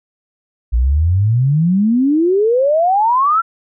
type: exponential sweep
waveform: sine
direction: up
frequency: 55.9 to 1379 Hz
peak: -10 dBFS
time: 0.72-3.42 s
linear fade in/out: 20 ms
effects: none